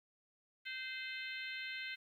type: harmonic tone with a mistuned harmonic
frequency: 518 Hz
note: C5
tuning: 17 cents flat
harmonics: 3 / 4 / 5 / 6 / 7 / 8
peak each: -47 / -45 / -49 / -50 / -53 / -53 dBFS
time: 0.65-1.96 s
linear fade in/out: 20 ms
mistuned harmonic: 6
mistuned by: -16 cents
effects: 12-bit